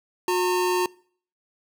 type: tone pair together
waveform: square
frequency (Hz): 362 / 912.2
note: F#4 / A#5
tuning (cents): -38 / -38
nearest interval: octave + major third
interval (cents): 1600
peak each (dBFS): -23 / -26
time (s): 0.28-0.86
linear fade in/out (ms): 2
effects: noise-tail reverb RT60 0.5 s tail -23 dB re dry